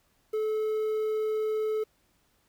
triangle tone with quantisation, 432.5 Hz, A4, 30 cents flat, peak -24 dBFS, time 0.33-1.84 s, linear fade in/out 10 ms, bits 9, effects pink hiss -69 dBFS RMS until 2.48 s

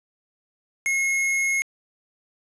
square tone, 2165 Hz, C#7, 41 cents flat, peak -21 dBFS, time 0.86-1.62 s, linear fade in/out 0 ms, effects resampled to 24000 Hz + 8-bit

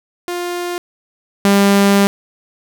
sawtooth tone pair in turn, 352 / 199.45 Hz, F4 / G3, +14 / +30 cents, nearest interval minor seventh, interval 984 cents, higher first, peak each -16 / -5 dBFS, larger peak second, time 0.28-0.78 / 1.45-2.07 s, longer second, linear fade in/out 0 ms, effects none

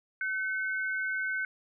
sine tone pair together, 1526 / 2172 Hz, G6 / C#7, -47 / -36 cents, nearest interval tritone, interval 611 cents, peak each -30 / -36 dBFS, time 0.21-1.45 s, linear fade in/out 2 ms, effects none

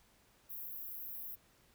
pink high-pass noise, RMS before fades -45 dBFS, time 0.49-1.36 s, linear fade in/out 20 ms, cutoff 12000 Hz, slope 96 dB/octave, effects pink hiss -68 dBFS RMS until 1.74 s

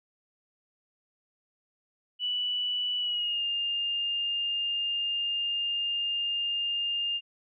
sine tone with pitch glide, 2960 to 2812 Hz, F#7 to F7, 0 to +11 cents, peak -27 dBFS, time 2.19-7.21 s, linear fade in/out 50 ms, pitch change -89 cents, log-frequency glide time 2.98-3.44 s, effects none

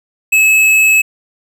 sine tone with hard clipping, 2588 Hz, E7, 32 cents flat, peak -8 dBFS, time 0.32-1.02 s, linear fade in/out 10 ms, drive 11 dB, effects none

